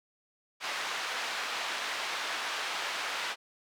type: band-pass noise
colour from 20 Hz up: pink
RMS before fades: -35 dBFS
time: 0.6-3.36 s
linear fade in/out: 50 ms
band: 970 to 4200 Hz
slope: 12 dB/octave
effects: none